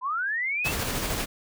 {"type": "linear sweep", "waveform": "sine", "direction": "up", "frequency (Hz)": [976, 2746], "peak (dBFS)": -25, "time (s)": [0.01, 0.73], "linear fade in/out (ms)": 50}
{"type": "noise with tremolo", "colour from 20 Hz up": "pink", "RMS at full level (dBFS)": -28, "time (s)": [0.64, 1.26], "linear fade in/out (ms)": 20, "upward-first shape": "square", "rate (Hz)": 13, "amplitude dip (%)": 25}
{"effects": []}